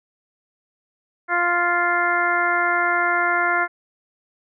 harmonic tone, 349.2 Hz, F4, in tune, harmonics 1 / 2 / 3 / 4 / 5 / 6, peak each -29 / -24 / -25 / -21 / -25 / -26 dBFS, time 1.28-3.68 s, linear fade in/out 50 ms, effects none

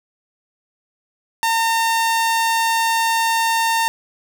sawtooth tone, 910 Hz, A#5, 42 cents flat, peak -12 dBFS, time 1.43-3.88 s, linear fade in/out 0 ms, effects none

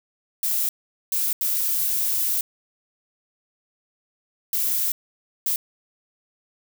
violet noise bursts at uneven times, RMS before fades -23 dBFS, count 5, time 0.43-0.69 / 1.12-1.33 / 1.41-2.41 / 4.53-4.92 / 5.46-5.56 s, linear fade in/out 2 ms, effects none

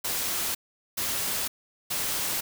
white noise bursts, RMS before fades -29 dBFS, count 3, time 0.04-2.41 s, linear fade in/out 10 ms, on 510 ms, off 420 ms, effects none

